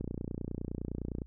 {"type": "click train", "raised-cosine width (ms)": 3, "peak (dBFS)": -23, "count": 37, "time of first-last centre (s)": [0.01, 1.218], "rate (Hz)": 29.8, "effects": ["added 60 Hz sine -49 dBFS peak until 1.26 s"]}